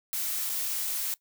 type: noise with dropouts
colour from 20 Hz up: blue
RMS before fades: -31 dBFS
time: 0.13-1.14 s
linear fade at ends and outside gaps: 0 ms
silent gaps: 0.494-0.498 s
effects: noise-tail reverb RT60 0.1 s tail -20 dB re dry